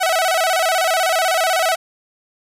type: tone with vibrato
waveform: sawtooth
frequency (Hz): 698.5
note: F5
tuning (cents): 0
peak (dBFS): -11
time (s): 0-1.76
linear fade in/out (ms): 20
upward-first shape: square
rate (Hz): 16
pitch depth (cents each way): 120
effects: resampled to 32000 Hz + 8-bit